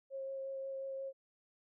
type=tone with vibrato; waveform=sine; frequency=539 Hz; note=C#5; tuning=49 cents flat; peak=-39 dBFS; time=0.1-1.13 s; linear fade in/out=50 ms; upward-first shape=sine; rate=5.6 Hz; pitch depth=10 cents each way; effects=none